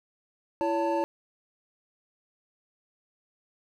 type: tone cluster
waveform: triangle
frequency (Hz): 335.5 / 565 / 891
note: E4 / C#5 / A5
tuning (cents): +31 / +33 / +22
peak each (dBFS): -27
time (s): 0.61-1.04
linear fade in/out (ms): 0
effects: none